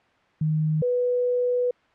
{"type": "tone pair in turn", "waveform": "sine", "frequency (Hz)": [155.3, 493], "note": ["D#3", "B4"], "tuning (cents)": [-3, -3], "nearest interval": "octave + minor sixth", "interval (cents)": 2000, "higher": "second", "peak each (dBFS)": -20, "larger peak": "neither", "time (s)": [[0.41, 0.82], [0.82, 1.71]], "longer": "second", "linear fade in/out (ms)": 5, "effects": ["white hiss -60 dBFS RMS until 1.94 s", "low-pass 2000 Hz 12 dB/octave"]}